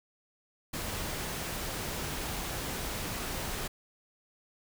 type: noise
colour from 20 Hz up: pink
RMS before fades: -36 dBFS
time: 0.73-3.68 s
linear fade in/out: 10 ms
effects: none